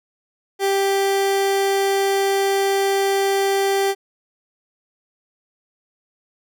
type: tone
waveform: 30% pulse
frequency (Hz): 392.8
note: G4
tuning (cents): +4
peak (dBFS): -14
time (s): 0.59-3.95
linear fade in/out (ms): 50
effects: none